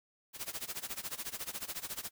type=noise with tremolo; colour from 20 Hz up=white; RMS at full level=-38 dBFS; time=0.33-2.11 s; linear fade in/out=50 ms; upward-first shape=sine; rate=14 Hz; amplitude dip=90%; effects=none